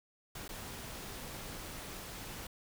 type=noise with dropouts; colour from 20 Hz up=pink; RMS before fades=-45 dBFS; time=0.35-2.47 s; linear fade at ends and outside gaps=5 ms; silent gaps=0.48-0.49 s; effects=none